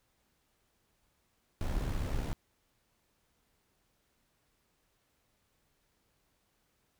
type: noise with amplitude modulation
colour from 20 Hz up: brown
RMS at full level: -31 dBFS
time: 1.61-2.33 s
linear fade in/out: 0 ms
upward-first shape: sine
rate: 71.2 Hz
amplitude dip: 55%
effects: pink hiss -75 dBFS RMS until 6.99 s